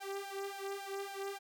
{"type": "tone with flanger", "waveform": "sawtooth", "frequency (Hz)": 394.7, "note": "G4", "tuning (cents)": 12, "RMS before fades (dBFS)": -42, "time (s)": [0, 1.39], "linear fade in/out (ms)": 20, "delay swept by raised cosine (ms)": [1.2, 2.7], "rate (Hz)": 3.6, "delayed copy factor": 0.85, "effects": []}